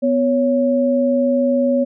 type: tone pair together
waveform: sine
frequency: 249.1 / 556.6 Hz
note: B3 / C#5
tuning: +15 / +7 cents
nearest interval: octave + major second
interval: 1392 cents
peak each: -16 dBFS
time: 0.02-1.85 s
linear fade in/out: 20 ms
effects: none